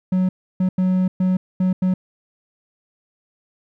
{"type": "tone bursts at uneven times", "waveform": "triangle", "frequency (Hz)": 185, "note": "F#3", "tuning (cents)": 0, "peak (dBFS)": -13, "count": 6, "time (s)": [[0.12, 0.29], [0.6, 0.69], [0.78, 1.08], [1.2, 1.37], [1.6, 1.73], [1.82, 1.94]], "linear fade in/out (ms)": 5, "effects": []}